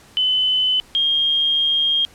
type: tone pair in turn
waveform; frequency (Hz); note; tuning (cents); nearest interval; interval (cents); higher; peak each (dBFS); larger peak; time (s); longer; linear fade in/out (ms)
sine; 3024 / 3227; F#7 / G7; +37 / +50; minor second; 113; second; -15; neither; 0.17-0.8 / 0.95-2.05; second; 0
effects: pink hiss -48 dBFS RMS until 2.14 s + low-pass 11000 Hz 12 dB/octave